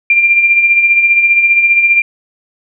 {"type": "tone with tremolo", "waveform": "sine", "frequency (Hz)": 2382, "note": "D7", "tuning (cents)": 24, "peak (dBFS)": -4, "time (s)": [0.1, 2.02], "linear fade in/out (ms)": 2, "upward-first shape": "sine", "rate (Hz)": 15, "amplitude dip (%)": 50, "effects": []}